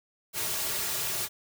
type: noise with comb filter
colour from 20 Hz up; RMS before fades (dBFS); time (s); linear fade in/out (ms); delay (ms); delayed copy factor
white; -31; 0.33-1.29; 50; 3.9; -0.9
effects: none